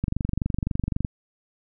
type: click train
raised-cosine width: 5 ms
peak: -12 dBFS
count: 25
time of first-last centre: 0.04-1.048 s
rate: 23.8 Hz
effects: none